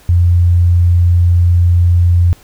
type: tone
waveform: sine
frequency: 87.31 Hz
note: F2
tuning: in tune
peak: -6 dBFS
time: 0.09-2.33 s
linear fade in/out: 0 ms
effects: pink hiss -44 dBFS RMS until 2.43 s

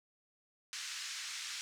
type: band-pass noise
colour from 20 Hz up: white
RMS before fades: -43 dBFS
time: 0.73-1.61 s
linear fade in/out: 0 ms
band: 1400 to 6900 Hz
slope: 24 dB/octave
effects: none

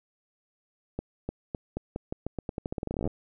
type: accelerating click train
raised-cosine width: 2 ms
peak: -18 dBFS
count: 25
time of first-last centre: 0.99-3.075 s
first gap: 300 ms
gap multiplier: 0.86
effects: none

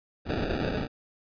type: noise with sample-and-hold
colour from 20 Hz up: blue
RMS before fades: -29 dBFS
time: 0.25-0.88 s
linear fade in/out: 50 ms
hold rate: 1050 Hz
effects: resampled to 11025 Hz

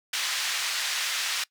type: band-pass noise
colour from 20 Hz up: white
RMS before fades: -29 dBFS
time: 0.13-1.44 s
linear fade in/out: 5 ms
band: 1400 to 4900 Hz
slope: 12 dB/octave
effects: noise-tail reverb RT60 0.1 s tail -22 dB re dry

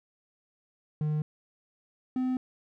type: tone pair in turn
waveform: triangle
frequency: 152.1 / 255.8 Hz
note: D#3 / C4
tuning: -39 / -39 cents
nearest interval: major sixth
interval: 900 cents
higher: second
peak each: -24 dBFS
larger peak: neither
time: 1.01-1.22 / 2.16-2.37 s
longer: neither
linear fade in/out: 2 ms
effects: none

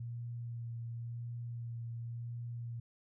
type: tone with vibrato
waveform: sine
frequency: 117.7 Hz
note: A#2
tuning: 17 cents sharp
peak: -39 dBFS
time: 0-2.8 s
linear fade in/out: 5 ms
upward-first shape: sine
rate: 0.93 Hz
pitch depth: 17 cents each way
effects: none

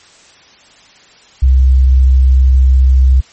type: tone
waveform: sine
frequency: 65 Hz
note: C2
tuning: 11 cents flat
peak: -4 dBFS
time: 1.42-3.21 s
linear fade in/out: 10 ms
effects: white hiss -43 dBFS RMS until 3.32 s + MP3 32 kbps

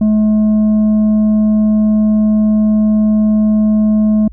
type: tone with tanh clipping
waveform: triangle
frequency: 214.1 Hz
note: A3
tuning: 47 cents flat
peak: -9 dBFS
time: 0.01-4.28 s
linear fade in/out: 5 ms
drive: 9 dB
effects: added 55 Hz sine -30 dBFS peak until 4.32 s

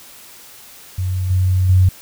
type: tone with level steps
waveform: sine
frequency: 92.5 Hz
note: F#2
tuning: in tune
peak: -17 / -12 / -8 dBFS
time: 0.98-1.89 s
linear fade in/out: 5 ms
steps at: 1.3 / 1.69 s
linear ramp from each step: 5 ms
effects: white hiss -41 dBFS RMS until 2.01 s

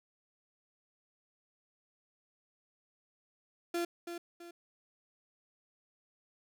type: tone with echo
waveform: 35% pulse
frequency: 343.6 Hz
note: F4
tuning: 28 cents flat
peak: -30 dBFS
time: 3.74-3.85 s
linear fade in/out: 5 ms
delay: 330 ms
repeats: 2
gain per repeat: -8 dB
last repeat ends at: 4.51 s
effects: none

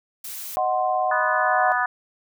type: noise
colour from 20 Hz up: blue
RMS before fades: -34 dBFS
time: 0.24-0.56 s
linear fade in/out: 5 ms
type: chord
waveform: sine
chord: C diminished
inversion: first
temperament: equal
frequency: 622.3 / 740 / 1046.5 Hz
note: Eb5 / Gb5 / C6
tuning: 0 / 0 / 0 cents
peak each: -26 / -21 / -27 dBFS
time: 0.57-1.72 s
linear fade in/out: 0 ms
type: harmonic tone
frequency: 246.9 Hz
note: B3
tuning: in tune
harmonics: 3 / 4 / 5 / 6 / 7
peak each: -26 / -26 / -26 / -26 / -26 dBFS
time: 1.11-1.86 s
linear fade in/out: 5 ms
effects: none

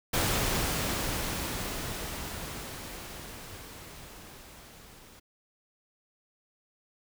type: noise with level ramp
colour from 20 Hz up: pink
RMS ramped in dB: -27 to -53 dBFS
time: 0.13-5.2 s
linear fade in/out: 10 ms
effects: none

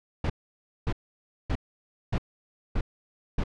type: noise bursts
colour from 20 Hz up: brown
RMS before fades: -25 dBFS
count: 6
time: 0.24-3.438 s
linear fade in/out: 5 ms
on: 58 ms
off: 570 ms
effects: low-pass 4000 Hz 12 dB/octave

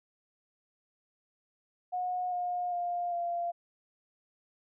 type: tone with pitch steps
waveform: sine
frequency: 726 / 714.4 / 702.9 / 691.6 Hz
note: F#5 / F5 / F5 / F5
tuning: -33 / +39 / +11 / -17 cents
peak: -30 dBFS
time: 1.92-3.52 s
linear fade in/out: 20 ms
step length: 400 ms
effects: none

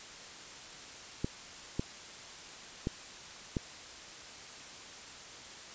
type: clicks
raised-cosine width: 3 ms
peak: -18 dBFS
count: 4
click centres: 1.245 / 1.795 / 2.871 / 3.568 s
effects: white hiss -48 dBFS RMS until 5.74 s + resampled to 16000 Hz

